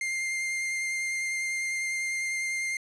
45% pulse tone with vibrato, 2106 Hz, C7, 11 cents sharp, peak -28 dBFS, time 0.01-2.77 s, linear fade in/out 2 ms, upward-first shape sine, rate 10 Hz, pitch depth 9 cents each way, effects resampled to 24000 Hz

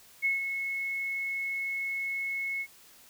sine tone with ADSR envelope, 2187 Hz, C#7, 24 cents flat, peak -23 dBFS, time 0.22-2.67 s, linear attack 31 ms, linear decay 150 ms, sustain -7 dB, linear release 61 ms, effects white hiss -56 dBFS RMS until 3.09 s

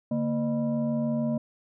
sine tone with frequency modulation, 231.3 Hz, A#3, 13 cents flat, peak -24 dBFS, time 0.11-1.38 s, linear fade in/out 5 ms, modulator 376 Hz, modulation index 0.82, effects none

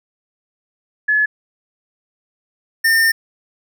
sine / square tone pair in turn, 1709 / 1810.6 Hz, G#6 / A6, +49 / +49 cents, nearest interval minor second, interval 100 cents, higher second, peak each -12 dBFS, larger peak neither, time 1.08-1.26 / 2.84-3.12 s, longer second, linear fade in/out 10 ms, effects none

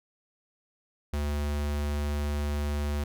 square tone, 73.2 Hz, D2, 5 cents flat, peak -28 dBFS, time 1.13-3.04 s, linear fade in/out 5 ms, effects none

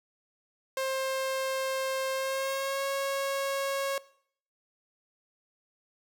sawtooth tone with pitch glide, 530 to 549 Hz, C5 to C#5, +22 to -17 cents, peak -25 dBFS, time 0.77-3.98 s, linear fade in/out 2 ms, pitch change +61 cents, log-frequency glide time 2.13-2.85 s, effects noise-tail reverb RT60 0.6 s tail -20 dB re dry

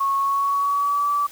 sine tone with pitch glide, 1100 to 1155.4 Hz, C#6 to D6, -14 to -29 cents, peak -18 dBFS, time 0-1.27 s, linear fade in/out 10 ms, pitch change +85 cents, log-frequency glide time 0.17-1.1 s, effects white hiss -44 dBFS RMS until 1.31 s

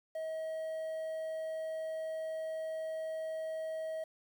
triangle tone with quantisation, 638 Hz, D#5, 43 cents sharp, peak -34 dBFS, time 0.15-4.04 s, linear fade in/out 5 ms, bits 10, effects none

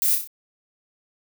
violet noise with echo, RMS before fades -21 dBFS, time 0.02-0.15 s, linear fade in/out 0 ms, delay 31 ms, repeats 4, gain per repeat -5 dB, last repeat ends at 0.274 s, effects none

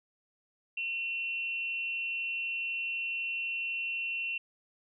sine tone with amplitude modulation, 2722 Hz, F7, 45 cents flat, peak -29 dBFS, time 0.77-4.38 s, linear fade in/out 5 ms, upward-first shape sine, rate 232 Hz, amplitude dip 55%, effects none

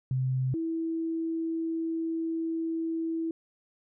sine tone pair in turn, 129.8 / 327.1 Hz, C3 / E4, -13 / -13 cents, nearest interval octave + major third, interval 1600 cents, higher second, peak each -25 / -28 dBFS, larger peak first, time 0.11-0.54 / 0.54-3.31 s, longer second, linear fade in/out 2 ms, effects none

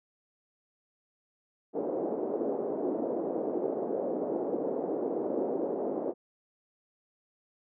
pink band-pass noise, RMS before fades -32 dBFS, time 1.73-6.14 s, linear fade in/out 50 ms, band 300 to 580 Hz, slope 24 dB/octave, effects none

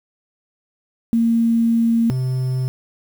sine / triangle tone pair in turn, 230.2 / 128.91 Hz, A#3 / C3, -22 / -25 cents, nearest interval minor seventh, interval 1003 cents, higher first, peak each -13 / -16 dBFS, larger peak first, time 1.13-2.1 / 2.1-2.68 s, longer first, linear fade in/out 0 ms, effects 7-bit

